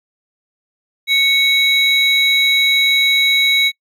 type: tone pair together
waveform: triangle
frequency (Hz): 2217 / 3862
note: C#7 / B7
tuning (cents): 0 / -39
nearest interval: minor seventh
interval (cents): 961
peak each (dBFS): -12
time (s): 1.07-3.72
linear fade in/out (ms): 50
effects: noise-tail reverb RT60 0.1 s tail -26 dB re dry